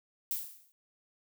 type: noise with exponential decay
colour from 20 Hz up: violet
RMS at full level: -31 dBFS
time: 0.31-0.72 s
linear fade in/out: 0 ms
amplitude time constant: 89 ms
effects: none